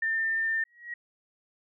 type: tone with vibrato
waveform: sine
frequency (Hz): 1799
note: A6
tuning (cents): +38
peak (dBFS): -25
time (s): 0.02-0.64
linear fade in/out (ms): 5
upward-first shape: triangle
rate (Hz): 17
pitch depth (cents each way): 8
type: tone with exponential growth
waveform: sine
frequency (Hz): 1904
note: A#6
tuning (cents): +36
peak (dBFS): -31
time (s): 0.65-0.94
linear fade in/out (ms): 5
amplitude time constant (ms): 63
effects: none